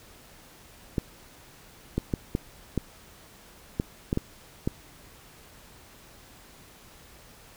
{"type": "clicks", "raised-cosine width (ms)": 3, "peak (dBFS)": -12, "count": 9, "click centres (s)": [0.982, 1.98, 2.138, 2.351, 2.777, 3.799, 4.129, 4.174, 4.675], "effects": ["pink hiss -52 dBFS RMS until 7.56 s"]}